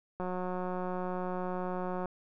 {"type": "click train", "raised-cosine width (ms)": 1, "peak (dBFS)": -23, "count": 339, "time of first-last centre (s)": [0.2, 2.057], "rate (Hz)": 182, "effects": []}